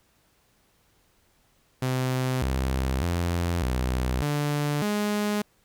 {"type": "tone with pitch steps", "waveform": "sawtooth", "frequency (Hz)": [128.8, 65.6, 86.4, 63.2, 146.7, 208.1], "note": ["C3", "C2", "F2", "B1", "D3", "G#3"], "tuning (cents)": [-27, 5, -18, 41, -2, 4], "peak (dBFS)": -20, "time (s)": [1.82, 5.42], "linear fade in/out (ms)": 5, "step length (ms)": 600, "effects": ["pink hiss -65 dBFS RMS until 5.64 s"]}